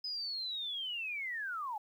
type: linear sweep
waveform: sine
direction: down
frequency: 5060 to 805 Hz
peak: -36 dBFS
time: 0.04-1.78 s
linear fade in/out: 5 ms
effects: 11-bit